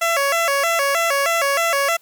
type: tone with vibrato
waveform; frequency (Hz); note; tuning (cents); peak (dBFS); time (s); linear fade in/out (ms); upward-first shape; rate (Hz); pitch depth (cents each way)
15% pulse; 612; D#5; -29; -10; 0.01-1.97; 10; square; 3.2; 160
effects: white hiss -55 dBFS RMS until 2.01 s